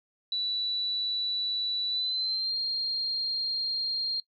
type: tone with pitch glide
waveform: sine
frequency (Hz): 3951 to 4210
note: B7 to C8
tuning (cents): 0 to +10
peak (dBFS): -27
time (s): 0.32-4.2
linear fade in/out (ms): 2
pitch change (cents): +110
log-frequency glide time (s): 1.89-2.56
effects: noise-tail reverb RT60 0.1 s tail -21 dB re dry